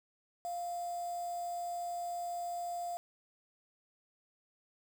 sine tone with quantisation, 698.5 Hz, F5, in tune, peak -36 dBFS, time 0.45-2.97 s, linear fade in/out 0 ms, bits 8, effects none

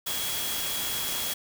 sine tone in noise, 3322 Hz, G#7, in tune, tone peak -35 dBFS, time 0.06-1.34 s, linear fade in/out 10 ms, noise white, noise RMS -31 dBFS, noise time 0.06-1.34 s, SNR -7 dB, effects none

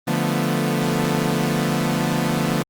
sawtooth chord, B half-diminished seventh, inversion first, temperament equal, 146.83 / 174.61 / 220 / 246.9 Hz, D3 / F3 / A3 / B3, 0 / 0 / 0 / 0 cents, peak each -20 / -20 / -21 / -21 dBFS, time 0.07-2.63 s, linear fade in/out 10 ms, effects Opus 32 kbps

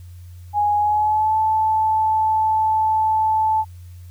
sine tone with pitch glide, 830.6 to 873.4 Hz, G#5 to A5, 0 to -13 cents, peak -15 dBFS, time 0.53-3.65 s, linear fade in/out 50 ms, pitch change +87 cents, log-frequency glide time 0.77-1.36 s, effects added 88 Hz sine -36 dBFS peak until 4.1 s + white hiss -57 dBFS RMS until 4.1 s

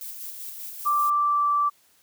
violet noise with tremolo, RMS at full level -36 dBFS, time 0.01-1.1 s, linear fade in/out 0 ms, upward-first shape square, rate 5.1 Hz, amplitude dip 30%
sine tone with pitch glide, 1174.7 to 1165.2 Hz, D6 to D6, 0 to -14 cents, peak -19 dBFS, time 0.85-1.7 s, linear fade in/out 20 ms, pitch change -14 cents, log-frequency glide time 1.08-1.48 s
effects white hiss -61 dBFS RMS until 2.02 s

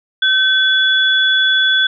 sine tone pair together, 1537 / 3419 Hz, G6 / G#7, -35 / +50 cents, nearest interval octave + major second, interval 1385 cents, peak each -13 dBFS, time 0.22-1.87 s, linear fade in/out 5 ms, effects none

